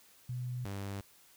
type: tone pair in turn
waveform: sine / sawtooth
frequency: 124.5 / 99.19 Hz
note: B2 / G2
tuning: +14 / +21 cents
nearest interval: major third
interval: 393 cents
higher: first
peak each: -35 / -34 dBFS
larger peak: second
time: 0.29-0.65 / 0.65-1.01 s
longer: neither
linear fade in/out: 5 ms
effects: white hiss -62 dBFS RMS until 1.36 s